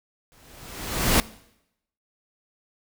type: noise with exponential growth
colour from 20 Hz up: pink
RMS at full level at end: -17 dBFS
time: 0.32-1.2 s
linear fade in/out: 0 ms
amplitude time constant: 190 ms
effects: noise-tail reverb RT60 0.8 s tail -20 dB re dry